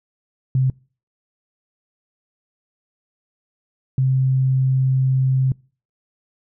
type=tone pair in turn; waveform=sine; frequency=130.81 / 131.51 Hz; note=C3 / C3; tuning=0 / +9 cents; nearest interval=unison; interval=9 cents; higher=second; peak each=-14 dBFS; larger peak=neither; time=0.55-0.7 / 3.98-5.52 s; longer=second; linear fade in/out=2 ms; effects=noise-tail reverb RT60 0.4 s tail -26 dB re dry